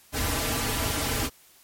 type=noise with comb filter; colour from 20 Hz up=pink; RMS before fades=-27 dBFS; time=0.12-1.3 s; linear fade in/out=50 ms; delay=5.5 ms; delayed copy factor=-0.85; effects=white hiss -56 dBFS RMS until 1.63 s + MP3 64 kbps